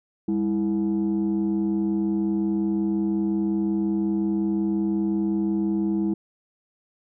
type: tone pair together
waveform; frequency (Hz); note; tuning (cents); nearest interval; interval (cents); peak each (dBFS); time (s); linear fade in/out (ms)
sine; 201.1 / 326.7; G3 / E4; +44 / -15; minor sixth; 841; -22; 0.28-6.14; 5
effects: tanh soft clip ceiling -17 dBFS